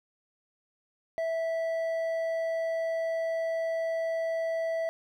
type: tone with hard clipping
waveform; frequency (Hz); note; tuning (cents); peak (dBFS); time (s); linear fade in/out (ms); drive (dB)
sine; 656; E5; -9; -29; 1.18-4.89; 0; 5
effects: none